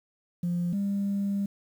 sine tone pair in turn, 174.61 / 199.63 Hz, F3 / G3, 0 / +32 cents, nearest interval major second, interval 232 cents, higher second, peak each -24 dBFS, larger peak neither, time 0.43-0.73 / 0.73-1.46 s, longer second, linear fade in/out 5 ms, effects tanh soft clip ceiling -22 dBFS + 9-bit

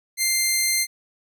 10% pulse tone, 2093 Hz, C7, in tune, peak -10 dBFS, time 0.17-0.87 s, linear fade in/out 50 ms, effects none

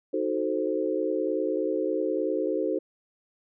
sine chord, D# diminished seventh, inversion none, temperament equal, 311.1 / 370 / 440 / 523.3 Hz, D#4 / F#4 / A4 / C5, 0 / 0 / 0 / 0 cents, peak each -30 dBFS, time 0.13-2.79 s, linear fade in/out 10 ms, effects none

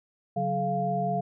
sine tone cluster, 140.4 / 185.5 / 428.1 / 697 Hz, C#3 / F#3 / A4 / F5, +22 / +5 / -47 / -4 cents, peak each -33 / -31 / -35 / -27 dBFS, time 0.36-1.21 s, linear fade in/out 10 ms, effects none

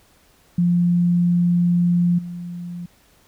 sine tone with level steps, 174.61 Hz, F3, in tune, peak -14 / -28 dBFS, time 0.58-2.86 s, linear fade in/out 5 ms, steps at 2.18 s, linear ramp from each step 10 ms, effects pink hiss -56 dBFS RMS until 3.27 s

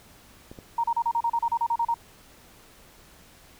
clicks, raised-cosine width 2 ms, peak -28 dBFS, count 2, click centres 0.515 / 0.588 s
sine tone bursts, 932.3 Hz, A#5, in tune, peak -21 dBFS, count 13, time 0.78-1.942 s, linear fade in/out 5 ms, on 58 ms, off 34 ms
effects pink hiss -53 dBFS RMS until 3.59 s

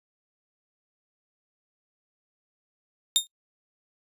sawtooth tone with exponential decay, 3666 Hz, A#7, 30 cents flat, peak -11 dBFS, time 3.16-3.27 s, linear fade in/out 0 ms, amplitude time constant 23 ms, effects noise-tail reverb RT60 0.1 s tail -21 dB re dry + resampled to 32000 Hz

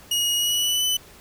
sawtooth tone with pitch glide, 2885 to 3002 Hz, F#7 to F#7, -44 to +24 cents, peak -17 dBFS, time 0.11-0.97 s, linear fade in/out 5 ms, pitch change +68 cents, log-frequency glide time 0.36-0.85 s, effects pink hiss -48 dBFS RMS until 1.2 s

